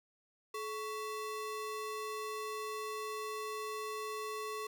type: ring-modulated tone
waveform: square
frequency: 772 Hz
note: G5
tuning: 27 cents flat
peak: -36 dBFS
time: 0.54-4.67 s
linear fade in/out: 5 ms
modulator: 343 Hz
effects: none